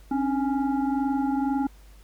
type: tone with frequency modulation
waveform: sine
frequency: 269 Hz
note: C4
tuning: 48 cents sharp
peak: -22 dBFS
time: 0.11-1.67 s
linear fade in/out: 5 ms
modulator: 560 Hz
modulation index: 0.92
effects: added 50 Hz sine -47 dBFS peak until 2.03 s + pink hiss -58 dBFS RMS until 2.03 s